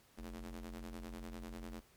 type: ring-modulated tone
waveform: sawtooth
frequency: 87.31 Hz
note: F2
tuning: in tune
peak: -38 dBFS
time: 0.17-1.81 s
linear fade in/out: 20 ms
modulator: 136 Hz
effects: pink hiss -67 dBFS RMS until 1.96 s + MP3 96 kbps